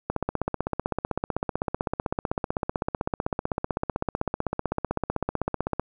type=click train; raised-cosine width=1 ms; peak=-11 dBFS; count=91; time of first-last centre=0.1-5.796 s; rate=15.8 Hz; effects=none